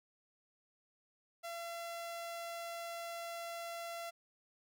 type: tone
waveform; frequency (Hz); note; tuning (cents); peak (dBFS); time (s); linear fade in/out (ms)
sawtooth; 679; F5; -49; -38; 1.43-4.11; 20
effects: none

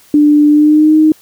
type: tone with pitch glide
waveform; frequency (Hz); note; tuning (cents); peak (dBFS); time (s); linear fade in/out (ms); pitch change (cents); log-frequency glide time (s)
sine; 296.2 to 310.9; D4 to D#4; +15 to -1; -4; 0.14-1.12; 2; +84; 0.49-0.96
effects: white hiss -45 dBFS RMS until 1.21 s

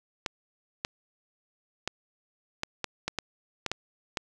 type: clicks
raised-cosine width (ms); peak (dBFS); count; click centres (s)
0.2; -12; 10; 0.262 / 0.849 / 1.876 / 2.634 / 2.843 / 3.08 / 3.187 / 3.663 / 3.716 / 4.172
effects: none

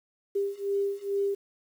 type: beating tone pair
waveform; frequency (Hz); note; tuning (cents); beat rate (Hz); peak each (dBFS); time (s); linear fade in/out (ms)
sine; 397.6 / 399.9; G4 / G4; +25 / +35; 2.3; -30 / -29; 0.35-1.35; 10
effects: 9-bit

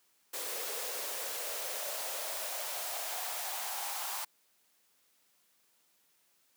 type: noise with high-pass filter sweep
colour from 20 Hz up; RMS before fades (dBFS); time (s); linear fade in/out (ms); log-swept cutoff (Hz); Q
white; -38; 0.33-4.25; 10; 450 to 840; 4
effects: white hiss -71 dBFS RMS until 6.56 s + high-pass 150 Hz 12 dB/octave

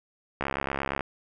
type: click train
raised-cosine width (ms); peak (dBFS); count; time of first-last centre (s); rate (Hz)
0.5; -13; 42; 0.41-1.008; 68.6
effects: none

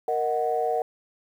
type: chord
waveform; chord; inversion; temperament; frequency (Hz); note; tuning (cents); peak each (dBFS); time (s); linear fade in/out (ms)
sine; D# minor; second; equal; 466.2 / 622.3 / 740; A#4 / D#5 / F#5; 0 / 0 / 0; -26 / -29 / -25; 0.08-0.82; 2
effects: tanh soft clip ceiling -13 dBFS + 9-bit

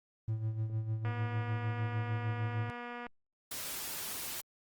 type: tone with tremolo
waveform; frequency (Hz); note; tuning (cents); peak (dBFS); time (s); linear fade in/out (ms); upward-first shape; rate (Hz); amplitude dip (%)
triangle; 110.2; A2; +3; -28; 0.28-2.7; 0; sine; 6.6; 60
type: click train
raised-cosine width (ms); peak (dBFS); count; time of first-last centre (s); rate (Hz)
0.5; -29; 487; 1.05-3.067; 241
type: noise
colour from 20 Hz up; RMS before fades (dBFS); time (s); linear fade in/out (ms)
white; -40; 3.51-4.41; 5
effects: Opus 24 kbps

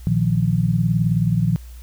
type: chord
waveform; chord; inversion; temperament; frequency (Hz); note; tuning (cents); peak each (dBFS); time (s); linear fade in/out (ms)
sine; Bb suspended fourth; none; equal; 116.54 / 155.56 / 174.61; Bb2 / Eb3 / F3; 0 / 0 / 0; -20; 0.07-1.56; 0
effects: added 60 Hz sine -35 dBFS peak until 1.82 s + white hiss -51 dBFS RMS until 1.82 s

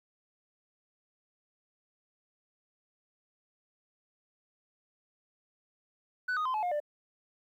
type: tone with pitch steps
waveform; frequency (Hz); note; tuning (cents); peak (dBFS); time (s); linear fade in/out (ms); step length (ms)
sine; 1494 / 1241.9 / 1032.3 / 858.1 / 713.3 / 592.9; F#6 / D#6 / C6 / A5 / F5 / D5; +16 / -4 / -24 / -44 / +36 / +16; -26; 6.28-6.802; 10; 87
effects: tanh soft clip ceiling -28 dBFS + 11-bit

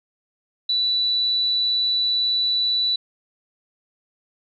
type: tone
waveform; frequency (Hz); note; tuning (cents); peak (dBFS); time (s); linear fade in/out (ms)
sine; 3959; B7; +3; -18; 0.69-2.96; 5
effects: none

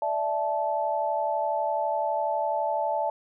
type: chord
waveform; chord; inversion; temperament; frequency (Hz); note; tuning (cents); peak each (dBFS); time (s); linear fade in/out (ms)
sine; D suspended second; none; equal with one note detuned; 587.3 / 659.3 / 871.4; D5 / E5 / A5; 0 / 0 / -17; -30 / -29 / -27; 0.02-3.1; 2
effects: none

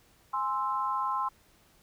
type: chord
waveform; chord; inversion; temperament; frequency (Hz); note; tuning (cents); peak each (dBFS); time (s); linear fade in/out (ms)
sine; Ab augmented; none; equal; 830.6 / 1046.5 / 1318.5; Ab5 / C6 / E6; 0 / 0 / 0; -35 / -29 / -35; 0.33-1.29; 10
effects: pink hiss -63 dBFS RMS until 1.82 s

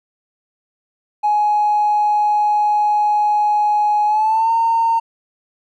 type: tone with pitch glide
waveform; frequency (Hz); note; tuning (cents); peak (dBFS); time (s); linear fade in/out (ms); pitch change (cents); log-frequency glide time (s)
triangle; 838 to 913.8; G#5 to A#5; +15 to -35; -9; 1.23-5; 20; +150; 4.06-4.52
effects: tanh soft clip ceiling -10 dBFS

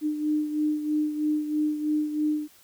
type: beating tone pair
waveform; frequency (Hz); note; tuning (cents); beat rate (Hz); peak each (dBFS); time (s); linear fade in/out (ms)
sine; 302.2 / 305.3; D4 / D#4; +50 / -33; 3.1; -24 / -31; 0.01-2.48; 50
effects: white hiss -56 dBFS RMS until 2.63 s

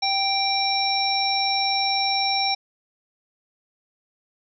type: harmonic tone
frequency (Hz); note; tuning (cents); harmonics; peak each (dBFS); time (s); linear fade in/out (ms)
784; G5; 0; 1 / 3 / 5 / 7; -24 / -28 / -27 / -24; 0.02-2.55; 10
effects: none

